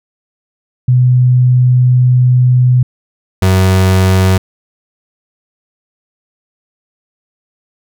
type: tone pair in turn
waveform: sine / 35% pulse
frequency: 125.5 / 94.02 Hz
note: B2 / F#2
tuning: +28 / +28 cents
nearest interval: perfect fourth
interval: 500 cents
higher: first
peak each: -5 / -5 dBFS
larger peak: neither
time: 0.88-2.83 / 3.42-4.38 s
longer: first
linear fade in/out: 5 ms
effects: none